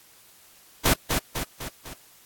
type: noise with echo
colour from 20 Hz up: pink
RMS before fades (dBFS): -19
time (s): 0.85-0.94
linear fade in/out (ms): 10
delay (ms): 250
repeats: 4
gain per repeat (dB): -5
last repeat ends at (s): 1.94
effects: white hiss -54 dBFS RMS until 2.25 s + AAC 64 kbps